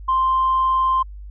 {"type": "tone", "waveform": "sine", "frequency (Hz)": 1046.5, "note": "C6", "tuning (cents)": 0, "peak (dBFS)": -14, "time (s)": [0.08, 1.03], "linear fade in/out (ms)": 10, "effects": ["tanh soft clip ceiling -11 dBFS", "added 50 Hz sine -33 dBFS peak until 1.3 s"]}